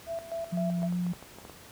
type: tone with tremolo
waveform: sine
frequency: 666 Hz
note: E5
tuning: 18 cents sharp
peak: -31 dBFS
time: 0.06-0.89 s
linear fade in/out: 50 ms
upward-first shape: square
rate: 3.9 Hz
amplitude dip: 75%
type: tone with vibrato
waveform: sine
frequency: 176.4 Hz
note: F3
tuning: 18 cents sharp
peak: -27 dBFS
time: 0.52-1.13 s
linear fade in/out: 10 ms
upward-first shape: sine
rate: 2.7 Hz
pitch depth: 17 cents each way
type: clicks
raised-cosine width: 1 ms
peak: -31 dBFS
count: 8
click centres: 0.82 / 0.925 / 1.066 / 1.135 / 1.226 / 1.386 / 1.451 / 1.497 s
effects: pink hiss -50 dBFS RMS until 1.71 s + high-pass 60 Hz 12 dB/octave